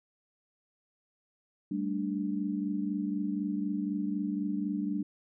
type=chord; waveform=sine; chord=G suspended second; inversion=none; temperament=equal; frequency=196 / 220 / 293.7 Hz; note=G3 / A3 / D4; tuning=0 / 0 / 0 cents; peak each=-33 / -36 / -33 dBFS; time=1.71-5.03 s; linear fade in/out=5 ms; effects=none